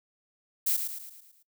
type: noise with echo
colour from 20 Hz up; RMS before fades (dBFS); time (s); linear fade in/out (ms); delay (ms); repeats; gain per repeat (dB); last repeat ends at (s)
violet; -26; 0.66-0.77; 10; 110; 6; -6; 1.43
effects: noise-tail reverb RT60 0.1 s tail -20 dB re dry